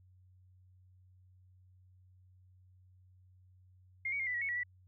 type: tone with pitch steps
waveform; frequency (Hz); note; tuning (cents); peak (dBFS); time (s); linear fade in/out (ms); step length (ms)
sine; 2124 / 2252 / 2125 / 1988 / 1918 / 2208 / 1932 / 1961; C7 / C#7 / C7 / B6 / A#6 / C#7 / B6 / B6; +25 / +27 / +26 / +11 / +49 / -7 / -39 / -13; -33; 4.05-4.634; 5; 73
effects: added 92 Hz sine -60 dBFS peak until 4.87 s